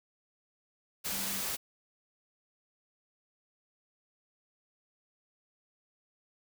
sine tone in noise, 196 Hz, G3, in tune, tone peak -45 dBFS, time 1.11-1.41 s, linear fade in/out 20 ms, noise white, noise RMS -35 dBFS, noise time 1.04-1.57 s, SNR -13 dB, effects none

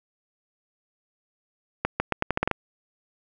accelerating click train, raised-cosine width 0.5 ms, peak -7 dBFS, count 9, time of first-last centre 1.85-2.513 s, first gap 150 ms, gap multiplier 0.82, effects none

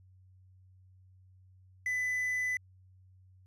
triangle tone with quantisation, 2000 Hz, B6, 21 cents sharp, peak -28 dBFS, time 1.86-2.57 s, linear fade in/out 2 ms, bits 9, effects added 93 Hz sine -57 dBFS peak until 3.46 s + resampled to 32000 Hz

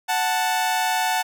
sawtooth tone pair together, 740 / 880 Hz, F#5 / A5, 0 / 0 cents, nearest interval minor third, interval 300 cents, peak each -19 dBFS, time 0.08-1.23 s, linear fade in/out 20 ms, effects none

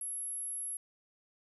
sine tone, 11190 Hz, F9, 2 cents sharp, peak -36 dBFS, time 0.01-0.77 s, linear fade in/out 2 ms, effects none

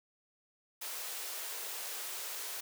white high-pass noise, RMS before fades -41 dBFS, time 0.81-2.61 s, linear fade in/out 10 ms, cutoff 360 Hz, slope 48 dB/octave, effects none

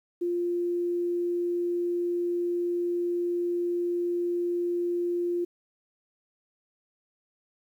sine tone, 349.2 Hz, F4, in tune, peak -25 dBFS, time 0.21-5.45 s, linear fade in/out 10 ms, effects 10-bit

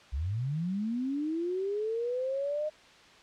sine linear sweep, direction up, 59.6 to 618 Hz, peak -29 dBFS, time 0.12-2.7 s, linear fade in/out 20 ms, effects white hiss -55 dBFS RMS until 3.22 s + low-pass 4000 Hz 12 dB/octave

